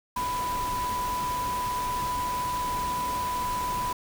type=tone in noise; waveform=sine; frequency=992 Hz; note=B5; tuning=7 cents sharp; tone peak=-27 dBFS; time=0.16-3.93 s; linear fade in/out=5 ms; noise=pink; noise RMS=-36 dBFS; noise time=0.16-3.93 s; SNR=+6 dB; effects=none